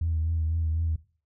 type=tone with vibrato; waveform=sine; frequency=80.9 Hz; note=E2; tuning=32 cents flat; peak=-23 dBFS; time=0.01-0.96 s; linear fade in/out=5 ms; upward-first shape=triangle; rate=4 Hz; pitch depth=51 cents each way; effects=noise-tail reverb RT60 0.4 s tail -18 dB re dry + tanh soft clip ceiling -19 dBFS